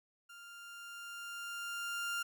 30% pulse tone with level ramp, 1397 Hz, F6, in tune, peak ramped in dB -49 to -32 dBFS, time 0.29-2.23 s, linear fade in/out 10 ms, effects none

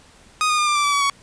sawtooth tone with pitch steps, 1244.5 / 1225.9 / 1207.7 / 1189.7 / 1171.9 / 1154.5 / 1137.3 / 1120.3 Hz, D#6 / D#6 / D6 / D6 / D6 / D6 / C#6 / C#6, 0 / -26 / +48 / +22 / -4 / -30 / +44 / +18 cents, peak -13 dBFS, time 0.41-1.098 s, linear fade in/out 0 ms, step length 86 ms, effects pink hiss -50 dBFS RMS until 1.22 s + resampled to 22050 Hz

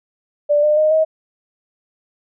sine tone with pitch steps, 587.3 / 602.1 / 617.2 / 632.7 Hz, D5 / D5 / D#5 / D#5, 0 / +43 / -14 / +29 cents, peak -11 dBFS, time 0.49-1.05 s, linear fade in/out 20 ms, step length 140 ms, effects none

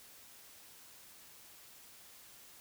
silence, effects white hiss -57 dBFS RMS until 2.6 s

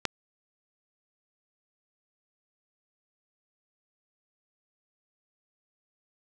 click, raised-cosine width 0.2 ms, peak -8 dBFS, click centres 0.053 s, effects none

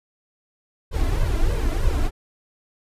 brown noise with flanger, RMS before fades -20 dBFS, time 0.91-2.11 s, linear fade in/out 50 ms, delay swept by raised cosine 1.9 to 3 ms, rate 3.2 Hz, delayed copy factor +0.8, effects resampled to 32000 Hz

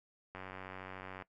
click train, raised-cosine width 0.5 ms, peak -30 dBFS, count 83, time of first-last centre 0.35-1.222 s, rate 94 Hz, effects noise-tail reverb RT60 0.1 s tail -19 dB re dry

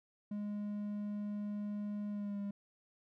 triangle tone with pitch glide, 206.9 to 201.5 Hz, G#3 to G3, -6 to +48 cents, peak -35 dBFS, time 0.31-2.51 s, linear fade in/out 5 ms, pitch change -46 cents, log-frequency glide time 2.1-2.4 s, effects none

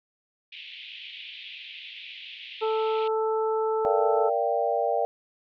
white band-pass noise, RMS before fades -42 dBFS, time 0.52-3.08 s, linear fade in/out 5 ms, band 2300 to 3500 Hz, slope 48 dB/octave
harmonic tone, 440 Hz, A4, in tune, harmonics 1 / 2 / 3, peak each -24 / -30 / -34 dBFS, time 2.61-4.3 s, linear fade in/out 20 ms
sine chord, G minor seventh, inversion first, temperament equal with one note detuned, 466.2 / 587.3 / 685.3 / 784 Hz, Bb4 / D5 / F5 / G5, 0 / 0 / -33 / 0 cents, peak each -28 dBFS, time 3.85-5.05 s, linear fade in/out 0 ms
effects none

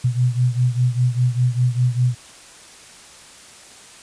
sine beating tone pair, 122.6 / 127.6 Hz, B2 / C3, -12 / -43 cents, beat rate 5 Hz, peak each -17 / -20 dBFS, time 0.04-2.15 s, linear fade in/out 10 ms, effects white hiss -43 dBFS RMS until 4.02 s + resampled to 22050 Hz

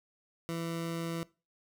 20% pulse tone, 166.6 Hz, E3, 19 cents sharp, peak -29 dBFS, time 0.49-1.23 s, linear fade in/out 0 ms, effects noise-tail reverb RT60 0.3 s tail -21 dB re dry

